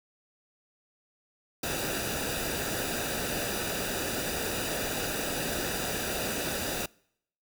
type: noise with comb filter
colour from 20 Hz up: pink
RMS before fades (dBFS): -32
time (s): 1.63-6.86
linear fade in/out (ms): 5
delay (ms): 0.93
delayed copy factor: -0.65
effects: noise-tail reverb RT60 0.7 s tail -25 dB re dry